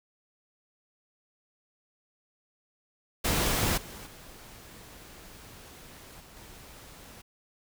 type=noise with level steps; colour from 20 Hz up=pink; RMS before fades=-27 / -44 / -49 / -52 / -49 dBFS; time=3.24-7.22 s; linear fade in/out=10 ms; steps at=3.77 / 4.06 / 6.2 / 6.36 s; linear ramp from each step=10 ms; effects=none